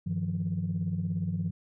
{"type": "tone cluster", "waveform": "sine", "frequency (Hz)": [98.7, 157.2, 174.3], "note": ["G2", "D#3", "F3"], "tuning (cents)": [12, 18, -3], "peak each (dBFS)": [-33, -33, -30], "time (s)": [0.06, 1.51], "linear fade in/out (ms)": 10, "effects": ["tanh soft clip ceiling -21 dBFS"]}